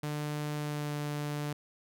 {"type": "tone with pitch glide", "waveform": "sawtooth", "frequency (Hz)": [149, 147.37], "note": ["D3", "D3"], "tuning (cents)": [25, 6], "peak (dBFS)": -29, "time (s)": [0.03, 1.53], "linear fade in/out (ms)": 5, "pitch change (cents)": -19, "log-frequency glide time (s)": [0.56, 0.94], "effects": []}